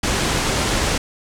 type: low-pass noise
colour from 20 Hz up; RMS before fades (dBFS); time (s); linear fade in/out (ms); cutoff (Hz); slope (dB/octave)
pink; -20; 0.03-0.98; 5; 9000; 24
effects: none